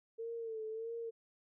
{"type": "tone with vibrato", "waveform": "sine", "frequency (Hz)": 450.1, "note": "A4", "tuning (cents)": 39, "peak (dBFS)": -39, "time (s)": [0.18, 1.11], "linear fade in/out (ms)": 20, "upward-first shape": "sine", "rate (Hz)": 1.6, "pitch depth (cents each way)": 54, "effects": []}